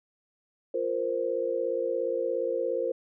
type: chord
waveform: sine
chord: F suspended fourth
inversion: none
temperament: equal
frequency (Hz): 349.2 / 466.2 / 523.3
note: F4 / Bb4 / C5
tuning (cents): 0 / 0 / 0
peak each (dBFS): -34 / -30 / -29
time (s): 0.74-2.92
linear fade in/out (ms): 5
effects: none